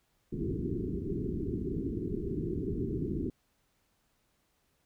white low-pass noise, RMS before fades -34 dBFS, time 0.32-3.3 s, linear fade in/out 5 ms, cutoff 410 Hz, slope 96 dB/octave, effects pink hiss -74 dBFS RMS until 4.85 s

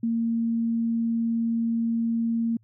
sine tone, 229.8 Hz, A#3, 25 cents flat, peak -22 dBFS, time 0.03-2.57 s, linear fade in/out 5 ms, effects added 110 Hz sine -57 dBFS peak until 2.63 s

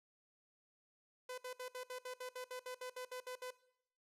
sawtooth tone bursts, 504 Hz, B4, 35 cents sharp, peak -40 dBFS, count 15, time 1.29-3.507 s, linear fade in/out 5 ms, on 89 ms, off 63 ms, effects noise-tail reverb RT60 0.7 s tail -18 dB re dry + resampled to 32000 Hz

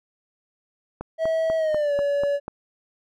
click train, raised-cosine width 1 ms, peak -17 dBFS, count 7, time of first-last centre 1.01-2.481 s, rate 4.08 Hz
triangle tone with pitch glide, 647 to 569.8 Hz, E5 to C#5, -32 to +48 cents, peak -18 dBFS, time 1.18-2.4 s, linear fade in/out 50 ms, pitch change -220 cents, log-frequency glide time 1.57-1.94 s
effects none

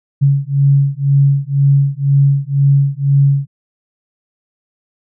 sine beating tone pair, 138.59 / 140.59 Hz, C#3 / C#3, 0 / +25 cents, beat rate 2 Hz, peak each -12 dBFS, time 0.21-3.47 s, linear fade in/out 20 ms, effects none

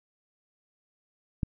click, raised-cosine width 5 ms, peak -15 dBFS, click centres 1.432 s, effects none

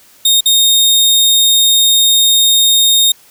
sawtooth tone with dropouts, 3700 Hz, A#7, 14 cents flat, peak -4 dBFS, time 0.25-3.12 s, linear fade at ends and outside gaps 5 ms, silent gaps 0.407-0.457 s, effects white hiss -45 dBFS RMS until 3.3 s

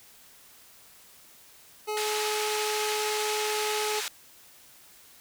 25% pulse tone, 425.1 Hz, G#4, 40 cents sharp, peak -25 dBFS, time 1.87-4.01 s, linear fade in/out 20 ms
pink band-pass noise, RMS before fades -33 dBFS, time 1.97-4.08 s, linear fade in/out 0 ms, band 1700 to 9000 Hz, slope 12 dB/octave
effects white hiss -54 dBFS RMS until 5.2 s

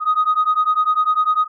sine beating tone pair, 1244.5 / 1254.5 Hz, D#6 / D#6, 0 / +14 cents, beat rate 10 Hz, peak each -16 dBFS, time 0-1.48 s, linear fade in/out 50 ms, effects tanh soft clip ceiling -9 dBFS

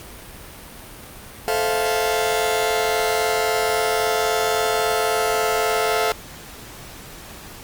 sawtooth chord, F major seventh, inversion first, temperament just, 436.5 / 523.8 / 654.8 / 698.5 Hz, A4 / C5 / E5 / F5, -14 / +2 / -12 / 0 cents, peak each -18 / -24 / -23 / -19 dBFS, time 1.48-6.12 s, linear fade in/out 0 ms, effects pink hiss -39 dBFS RMS until 7.63 s + Opus 48 kbps

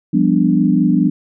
sine chord, G dominant seventh, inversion third, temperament equal with one note detuned, 174.61 / 199.31 / 246.9 / 293.7 Hz, F3 / G3 / B3 / D4, 0 / +29 / 0 / 0 cents, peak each -16 dBFS, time 0.13-1.1 s, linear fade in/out 10 ms, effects none

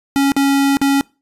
square tone with dropouts, 277.2 Hz, C#4, in tune, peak -12 dBFS, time 0.16-1.01 s, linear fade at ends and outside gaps 0 ms, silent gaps 0.319-0.365 / 0.77-0.815 s, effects noise-tail reverb RT60 0.3 s tail -24 dB re dry + resampled to 32000 Hz

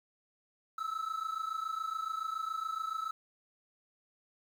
triangle tone pair together, 1291.4 / 1318.5 Hz, E6 / E6, -36 / 0 cents, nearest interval unison, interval 36 cents, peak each -36 / -35 dBFS, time 0.78-3.11 s, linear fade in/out 5 ms, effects 10-bit

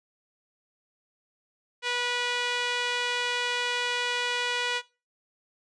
sawtooth tone with band-pass filter, 487.7 Hz, B4, 22 cents flat, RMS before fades -29 dBFS, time 1.82-4.82 s, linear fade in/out 50 ms, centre 2700 Hz, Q 1.3, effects noise-tail reverb RT60 0.3 s tail -20 dB re dry + resampled to 22050 Hz

